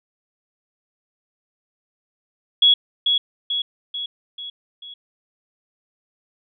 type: tone with echo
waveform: sine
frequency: 3351 Hz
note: G#7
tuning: 15 cents sharp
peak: -10 dBFS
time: 2.62-2.74 s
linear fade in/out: 5 ms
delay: 440 ms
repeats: 5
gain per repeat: -5 dB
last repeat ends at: 4.94 s
effects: none